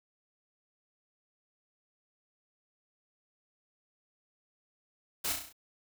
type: noise with echo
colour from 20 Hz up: white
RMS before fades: -33 dBFS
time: 5.24-5.33 s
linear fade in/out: 10 ms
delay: 33 ms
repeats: 6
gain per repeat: -4 dB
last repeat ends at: 5.528 s
effects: none